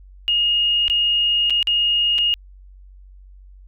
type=tone with dropouts; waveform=sine; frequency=2856 Hz; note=F7; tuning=38 cents sharp; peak=-15 dBFS; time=0.28-2.34 s; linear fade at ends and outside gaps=0 ms; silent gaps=0.881-0.899 / 1.498-1.505 / 1.628-1.672 / 2.182-2.186 s; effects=added 47 Hz sine -41 dBFS peak until 3.67 s